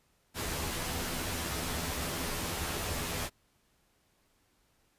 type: noise with comb filter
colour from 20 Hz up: pink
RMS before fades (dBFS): -35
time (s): 0.34-3.3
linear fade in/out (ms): 50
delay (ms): 12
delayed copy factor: +0.65
effects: pink hiss -71 dBFS RMS until 4.98 s + resampled to 32000 Hz